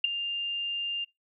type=tone with ADSR envelope; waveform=sine; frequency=2800 Hz; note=F7; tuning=4 cents sharp; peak=-17 dBFS; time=0.04-1.05 s; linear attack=5 ms; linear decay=11 ms; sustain=-12 dB; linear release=15 ms; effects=noise-tail reverb RT60 0.2 s tail -24 dB re dry